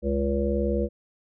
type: harmonic tone with a mistuned harmonic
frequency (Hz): 69.3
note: C#2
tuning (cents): 0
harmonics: 1 / 3 / 5 / 7 / 8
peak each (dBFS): -27 / -28 / -30 / -28 / -31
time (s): 0.02-0.89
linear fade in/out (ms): 50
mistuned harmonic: 8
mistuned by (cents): +33
effects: none